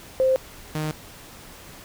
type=tone pair in turn; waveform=sine / sawtooth; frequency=523.3 / 154.19 Hz; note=C5 / D#3; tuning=0 / -15 cents; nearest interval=octave + major sixth; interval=2115 cents; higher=first; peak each=-16 / -21 dBFS; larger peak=first; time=0.2-0.36 / 0.75-0.91 s; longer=neither; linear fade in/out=0 ms; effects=pink hiss -44 dBFS RMS until 1.84 s